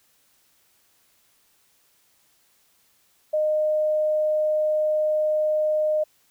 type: tone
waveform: sine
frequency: 614 Hz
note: D#5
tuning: 23 cents flat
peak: -19 dBFS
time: 3.33-6.04 s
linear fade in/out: 10 ms
effects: white hiss -63 dBFS RMS until 6.3 s

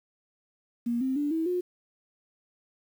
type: tone with pitch steps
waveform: sine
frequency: 236.8 / 262.7 / 291.5 / 323.5 / 358.9 Hz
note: A#3 / C4 / D4 / E4 / F4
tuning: +27 / +7 / -13 / -32 / +47 cents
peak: -25 dBFS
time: 0.86-1.61 s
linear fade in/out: 10 ms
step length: 150 ms
effects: 9-bit

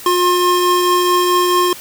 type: tone pair together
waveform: square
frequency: 357.2 / 1067 Hz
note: F4 / C6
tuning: +39 / +34 cents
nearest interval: octave + perfect fifth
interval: 1895 cents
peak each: -15 / -15 dBFS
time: 0.06-1.73 s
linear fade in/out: 2 ms
effects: white hiss -34 dBFS RMS until 1.8 s

